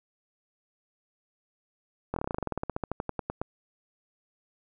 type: slowing click train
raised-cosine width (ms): 1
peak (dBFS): -16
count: 23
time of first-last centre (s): 2.14-3.416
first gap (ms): 23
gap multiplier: 1.08
effects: none